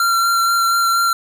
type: tone with vibrato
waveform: square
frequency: 1370 Hz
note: F6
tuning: 34 cents flat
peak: -14 dBFS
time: 0-1.13 s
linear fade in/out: 2 ms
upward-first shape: sine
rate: 4.2 Hz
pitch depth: 13 cents each way
effects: 8-bit